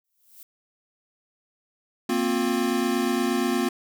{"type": "noise with exponential growth", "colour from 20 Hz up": "violet", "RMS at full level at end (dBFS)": -43, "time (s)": [0.04, 0.43], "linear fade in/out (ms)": 2, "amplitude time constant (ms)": 84}
{"type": "chord", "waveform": "square", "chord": "Bb suspended second", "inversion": "none", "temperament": "equal with one note detuned", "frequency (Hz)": [233.1, 261.6, 355.1], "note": ["Bb3", "C4", "F4"], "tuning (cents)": [0, 0, 29], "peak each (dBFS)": -27, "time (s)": [2.09, 3.69], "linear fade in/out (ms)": 5}
{"effects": []}